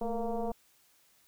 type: tone with frequency modulation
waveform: sine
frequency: 239.4 Hz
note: A#3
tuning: 46 cents sharp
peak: -30 dBFS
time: 0.01-0.52 s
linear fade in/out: 5 ms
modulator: 229 Hz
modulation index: 2.5
effects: white hiss -66 dBFS RMS until 1.27 s

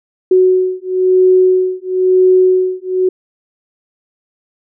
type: beating tone pair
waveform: sine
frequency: 370 / 371 Hz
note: F#4 / F#4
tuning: 0 / +5 cents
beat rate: 1 Hz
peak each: -11 dBFS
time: 0.31-3.09 s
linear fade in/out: 5 ms
effects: none

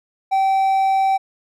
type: tone with hard clipping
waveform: triangle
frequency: 773 Hz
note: G5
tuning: 24 cents flat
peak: -15 dBFS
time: 0.31-1.18 s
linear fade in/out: 20 ms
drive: 6 dB
effects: none

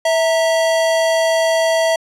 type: tone pair together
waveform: square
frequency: 653 / 923.5 Hz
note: E5 / A#5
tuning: -17 / -16 cents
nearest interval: tritone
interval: 601 cents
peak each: -14 / -24 dBFS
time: 0.05-1.96 s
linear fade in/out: 5 ms
effects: low-pass 9000 Hz 12 dB/octave

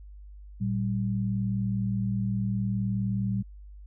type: tone pair together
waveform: sine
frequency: 114.9 / 194.3 Hz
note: A#2 / G3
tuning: -25 / -15 cents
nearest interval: major sixth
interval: 910 cents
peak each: -28 dBFS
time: 0.6-3.43 s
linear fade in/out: 20 ms
effects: added 50 Hz sine -43 dBFS peak until 3.86 s

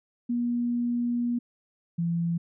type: tone pair in turn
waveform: sine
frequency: 240 / 169.29 Hz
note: B3 / E3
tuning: -49 / +46 cents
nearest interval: tritone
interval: 605 cents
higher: first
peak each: -24 dBFS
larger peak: neither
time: 0.29-1.39 / 1.98-2.38 s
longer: first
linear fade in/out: 10 ms
effects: none

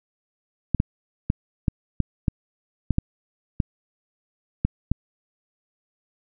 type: clicks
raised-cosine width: 5 ms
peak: -7 dBFS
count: 11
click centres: 0.747 / 0.801 / 1.301 / 1.682 / 2.003 / 2.282 / 2.907 / 2.984 / 3.602 / 4.65 / 4.916 s
effects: none

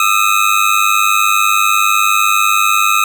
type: ring-modulated tone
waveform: 25% pulse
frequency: 1273 Hz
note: D#6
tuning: 39 cents sharp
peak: -3 dBFS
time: 0-3.04 s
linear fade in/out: 0 ms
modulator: 50 Hz
effects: none

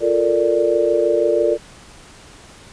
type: chord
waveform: sine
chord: Bb major seventh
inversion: second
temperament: equal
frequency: 349.2 / 440 / 466.2 / 587.3 Hz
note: F4 / A4 / Bb4 / D5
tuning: 0 / 0 / 0 / 0 cents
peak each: -20 / -20 / -19 / -18 dBFS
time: 0-1.58 s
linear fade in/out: 50 ms
effects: pink hiss -43 dBFS RMS until 2.72 s + resampled to 22050 Hz

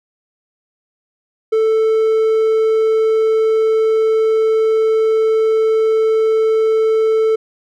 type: tone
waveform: triangle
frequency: 441.3 Hz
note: A4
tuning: 5 cents sharp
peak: -9 dBFS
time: 1.52-7.36 s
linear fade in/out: 10 ms
effects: none

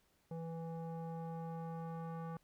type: tone with low-pass filter sweep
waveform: square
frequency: 164.81 Hz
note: E3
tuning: in tune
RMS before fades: -44 dBFS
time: 0.31-2.37 s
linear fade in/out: 2 ms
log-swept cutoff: 660 to 1100 Hz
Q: 2.4
effects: pink hiss -75 dBFS RMS until 2.43 s

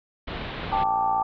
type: low-pass noise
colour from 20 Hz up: pink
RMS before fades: -33 dBFS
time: 0.27-0.84 s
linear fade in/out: 10 ms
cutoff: 3900 Hz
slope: 48 dB/octave
type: click train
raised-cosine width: 1 ms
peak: -24 dBFS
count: 38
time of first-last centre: 0.58-1.216 s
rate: 58.2 Hz
type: chord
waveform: sine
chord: G suspended second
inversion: none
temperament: equal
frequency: 784 / 880 / 1174.7 Hz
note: G5 / A5 / D6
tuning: 0 / 0 / 0 cents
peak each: -24 / -24 / -29 dBFS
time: 0.72-1.23 s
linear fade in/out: 5 ms
effects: none

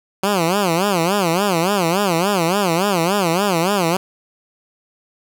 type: tone with vibrato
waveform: 10% pulse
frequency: 183.8 Hz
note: F#3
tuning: 11 cents flat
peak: -7 dBFS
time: 0.23-3.97 s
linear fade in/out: 5 ms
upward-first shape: sine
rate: 3.5 Hz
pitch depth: 210 cents each way
effects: none

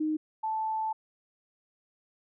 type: tone pair in turn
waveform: sine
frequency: 309.4 / 877 Hz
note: D#4 / A5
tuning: -10 / -6 cents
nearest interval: octave + tritone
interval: 1804 cents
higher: second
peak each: -26 / -28 dBFS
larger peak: first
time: 0-0.17 / 0.43-0.93 s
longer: second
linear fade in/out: 10 ms
effects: none

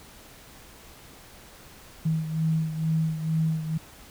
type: beating tone pair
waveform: sine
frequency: 159.2 / 161.4 Hz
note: D#3 / E3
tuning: +40 / -36 cents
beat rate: 2.2 Hz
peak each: -24 / -30 dBFS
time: 2.05-3.78 s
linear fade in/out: 10 ms
effects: pink hiss -49 dBFS RMS until 4.1 s

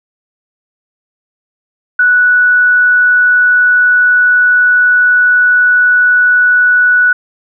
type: tone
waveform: sine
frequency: 1476 Hz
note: F#6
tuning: 5 cents flat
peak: -5 dBFS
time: 1.99-7.13 s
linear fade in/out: 5 ms
effects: none

